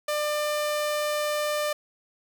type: tone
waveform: sawtooth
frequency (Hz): 597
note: D5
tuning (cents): +28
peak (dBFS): -21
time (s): 0.08-1.73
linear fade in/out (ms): 5
effects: none